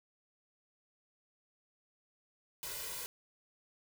white noise with comb filter, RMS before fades -42 dBFS, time 2.63-3.06 s, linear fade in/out 0 ms, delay 2 ms, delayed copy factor +0.9, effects none

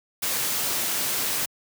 white noise, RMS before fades -26 dBFS, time 0.22-1.46 s, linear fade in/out 10 ms, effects high-pass 100 Hz 12 dB/octave

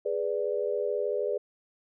sine chord, G# diminished, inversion none, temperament equal, 415.3 / 493.9 / 587.3 Hz, G#4 / B4 / D5, 0 / 0 / 0 cents, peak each -30 / -31 / -32 dBFS, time 0.05-1.38 s, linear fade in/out 10 ms, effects none

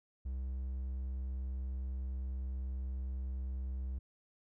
triangle tone, 64.8 Hz, C2, 16 cents flat, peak -34 dBFS, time 0.25-3.99 s, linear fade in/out 10 ms, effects none

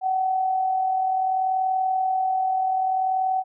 sine tone with amplitude modulation, 755 Hz, F#5, 35 cents sharp, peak -18 dBFS, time 0.01-3.44 s, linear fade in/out 50 ms, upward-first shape sine, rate 40.6 Hz, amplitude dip 40%, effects none

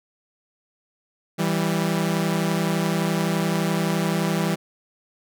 sawtooth tone pair together, 164.29 / 196 Hz, E3 / G3, -6 / 0 cents, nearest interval minor third, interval 306 cents, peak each -19 / -20 dBFS, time 1.38-4.56 s, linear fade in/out 20 ms, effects none

